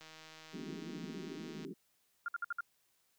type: click train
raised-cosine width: 0.2 ms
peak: -36 dBFS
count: 260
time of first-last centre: 0.01-1.649 s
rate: 158 Hz
type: band-pass noise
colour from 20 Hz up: pink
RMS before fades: -45 dBFS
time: 0.53-1.74 s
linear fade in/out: 10 ms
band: 160 to 420 Hz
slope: 96 dB/octave
type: tone bursts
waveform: sine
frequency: 1401 Hz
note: F6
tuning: 5 cents sharp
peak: -34 dBFS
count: 5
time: 2.26-2.607 s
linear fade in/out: 2 ms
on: 23 ms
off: 58 ms
effects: white hiss -75 dBFS RMS until 3.18 s